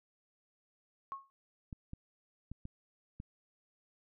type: tone with exponential decay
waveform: sine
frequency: 1091 Hz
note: C#6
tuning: 28 cents flat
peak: -35 dBFS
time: 1.12-1.3 s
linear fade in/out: 0 ms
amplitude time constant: 39 ms
type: clicks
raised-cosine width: 5 ms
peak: -31 dBFS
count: 5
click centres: 1.728 / 1.934 / 2.516 / 2.654 / 3.201 s
effects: none